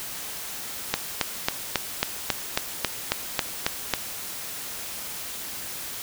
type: click train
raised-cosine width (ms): 0.2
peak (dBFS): -3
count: 12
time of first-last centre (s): 0.94-3.937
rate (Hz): 3.67
effects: white hiss -35 dBFS RMS until 6.02 s